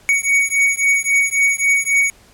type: beating tone pair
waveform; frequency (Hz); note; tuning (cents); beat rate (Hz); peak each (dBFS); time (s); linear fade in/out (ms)
square; 2237 / 2240.7; C#7 / C#7; +15 / +18; 3.7; -17; 0.09-2.1; 0
effects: pink hiss -49 dBFS RMS until 2.33 s + low-pass 12000 Hz 12 dB/octave